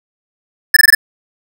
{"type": "tone bursts", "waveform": "square", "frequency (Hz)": 1748, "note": "A6", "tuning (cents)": -12, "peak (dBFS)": -3, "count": 5, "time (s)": [0.74, 0.95], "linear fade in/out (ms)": 5, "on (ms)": 26, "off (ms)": 20, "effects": []}